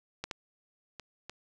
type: clicks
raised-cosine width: 0.2 ms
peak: -18 / -18 / -25 / -24 dBFS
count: 4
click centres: 0.24 / 0.312 / 0.997 / 1.296 s
effects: none